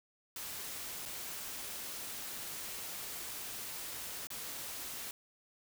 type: noise with dropouts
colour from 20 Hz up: white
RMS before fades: -43 dBFS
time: 0.36-5.11 s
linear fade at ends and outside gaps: 2 ms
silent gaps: 1.054-1.058 / 4.271-4.303 s
effects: none